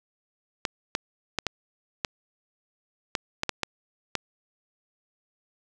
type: clicks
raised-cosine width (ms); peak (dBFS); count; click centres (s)
0.2; -8; 10; 0.652 / 0.951 / 1.387 / 1.467 / 2.048 / 3.152 / 3.434 / 3.493 / 3.633 / 4.153
effects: none